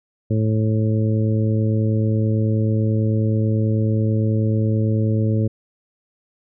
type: harmonic tone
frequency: 109.2 Hz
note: A2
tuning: 13 cents flat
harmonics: 1 / 2 / 3 / 4 / 5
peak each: -17 / -23 / -27 / -29 / -31 dBFS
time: 0.3-5.48 s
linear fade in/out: 10 ms
effects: none